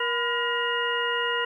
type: harmonic tone with a mistuned harmonic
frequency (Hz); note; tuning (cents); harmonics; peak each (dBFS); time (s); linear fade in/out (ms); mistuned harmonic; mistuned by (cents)
474.9; A#4; +32; 1 / 2 / 3 / 4 / 6; -30 / -30 / -30 / -30 / -30; 0-1.45; 5; 2; +92
effects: 10-bit